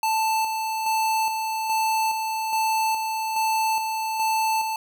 square tone with tremolo, 882 Hz, A5, 4 cents sharp, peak -21 dBFS, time 0.03-4.76 s, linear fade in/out 2 ms, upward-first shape square, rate 1.2 Hz, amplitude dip 40%, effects 9-bit

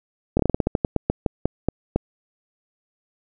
slowing click train, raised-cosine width 2 ms, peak -5 dBFS, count 16, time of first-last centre 0.37-1.96 s, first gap 24 ms, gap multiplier 1.19, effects none

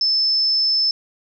sine tone, 5260 Hz, E8, 5 cents flat, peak -15 dBFS, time 0.01-0.91 s, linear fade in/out 2 ms, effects none

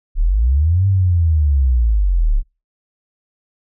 sine linear two-way sweep, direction up then down, 31.93 to 99 to 31.93 Hz, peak -11 dBFS, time 0.15-2.43 s, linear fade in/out 50 ms, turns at 0.87 s, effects noise-tail reverb RT60 0.3 s tail -25 dB re dry

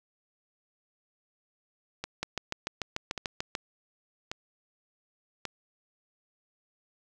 two click trains, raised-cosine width 0.2 ms, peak -17 / -14 dBFS, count 4 / 10, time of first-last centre 2.04-5.453 / 2.23-3.552 s, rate 0.879 / 6.81 Hz, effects none

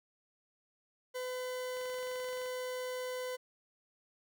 40% pulse tone, 505 Hz, B4, 39 cents sharp, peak -36 dBFS, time 1.14-3.37 s, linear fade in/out 20 ms
click train, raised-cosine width 0.2 ms, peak -35 dBFS, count 17, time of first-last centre 1.77-2.46 s, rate 23.2 Hz
effects none

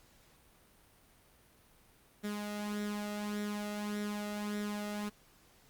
sawtooth tone with flanger, 207.7 Hz, G#3, in tune, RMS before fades -38 dBFS, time 2.23-5.1 s, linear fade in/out 20 ms, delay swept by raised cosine 0.53 to 1.53 ms, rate 1.7 Hz, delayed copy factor +0.55, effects pink hiss -64 dBFS RMS until 5.69 s + Opus 48 kbps

